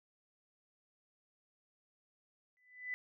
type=tone with exponential growth; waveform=sine; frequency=1997 Hz; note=B6; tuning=19 cents sharp; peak=-34 dBFS; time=2.57-2.94 s; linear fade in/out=0 ms; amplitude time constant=79 ms; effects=none